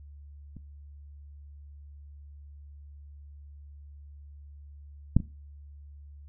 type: clicks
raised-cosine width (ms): 5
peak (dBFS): -30 / -7 / -24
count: 3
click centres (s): 0.567 / 5.166 / 5.202
effects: noise-tail reverb RT60 0.3 s tail -19 dB re dry + added 72 Hz sine -45 dBFS peak until 6.28 s